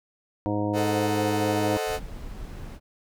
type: harmonic tone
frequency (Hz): 103.83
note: G#2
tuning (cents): 0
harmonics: 1 / 2 / 3 / 4 / 5 / 6 / 7 / 9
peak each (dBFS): -30 / -33 / -27 / -38 / -32 / -36 / -36 / -35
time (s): 0.46-1.77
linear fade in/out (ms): 0
type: chord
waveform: 40% pulse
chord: A diminished seventh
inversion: none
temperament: equal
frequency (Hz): 440 / 523.3 / 622.3 / 740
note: A4 / C5 / Eb5 / Gb5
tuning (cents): 0 / 0 / 0 / 0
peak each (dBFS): -29 / -34 / -32 / -31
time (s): 0.73-2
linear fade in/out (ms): 50
type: noise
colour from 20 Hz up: brown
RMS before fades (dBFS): -37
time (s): 1.86-2.8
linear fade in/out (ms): 50
effects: none